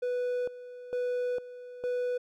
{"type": "tone with tremolo", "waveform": "triangle", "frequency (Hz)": 493.9, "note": "B4", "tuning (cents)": 0, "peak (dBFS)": -26, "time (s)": [0.02, 2.18], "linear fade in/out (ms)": 10, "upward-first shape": "square", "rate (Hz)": 1.1, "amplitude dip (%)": 80, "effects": []}